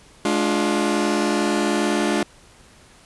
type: chord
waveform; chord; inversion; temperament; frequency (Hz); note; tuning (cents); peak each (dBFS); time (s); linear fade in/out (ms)
sawtooth; D diminished; second; just; 211.4 / 293.7 / 352.4; Ab3 / D4 / F4; +31 / 0 / +16; -19; 0.25-2.23; 2
effects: pink hiss -50 dBFS RMS until 3.05 s + resampled to 24000 Hz